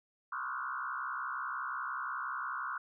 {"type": "tone with frequency modulation", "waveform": "sine", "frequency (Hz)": 1263, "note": "D#6", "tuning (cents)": 26, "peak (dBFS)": -35, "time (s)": [0.32, 2.78], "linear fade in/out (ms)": 5, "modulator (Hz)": 65.6, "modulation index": 3.6, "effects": []}